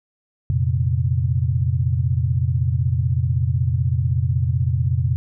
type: chord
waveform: sine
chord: F suspended fourth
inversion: none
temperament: equal with one note detuned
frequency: 87.31 / 116.54 / 132.56 Hz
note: F2 / Bb2 / C3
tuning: 0 / 0 / +23 cents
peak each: -21 dBFS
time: 0.5-5.16 s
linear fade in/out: 0 ms
effects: none